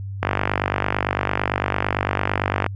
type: click train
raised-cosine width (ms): 0.5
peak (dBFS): -3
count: 120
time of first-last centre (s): 0.23-2.664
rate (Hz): 48.9
effects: added 98 Hz sine -27 dBFS peak until 2.75 s + MP3 64 kbps